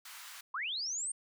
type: high-pass noise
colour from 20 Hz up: pink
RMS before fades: -49 dBFS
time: 0.05-0.41 s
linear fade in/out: 5 ms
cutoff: 1100 Hz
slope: 24 dB/octave
type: linear sweep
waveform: sine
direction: up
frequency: 974 to 8850 Hz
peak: -34 dBFS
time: 0.54-1.12 s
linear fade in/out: 5 ms
effects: none